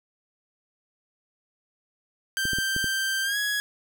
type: tone with pitch glide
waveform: sawtooth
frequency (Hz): 1568 to 1670.9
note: G6 to G#6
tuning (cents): 0 to +10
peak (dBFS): -21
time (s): 2.37-3.6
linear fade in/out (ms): 0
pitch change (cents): +110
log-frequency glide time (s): 3.23-3.37
type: clicks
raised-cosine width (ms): 3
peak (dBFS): -20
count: 5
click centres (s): 2.454 / 2.533 / 2.586 / 2.764 / 2.843
effects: none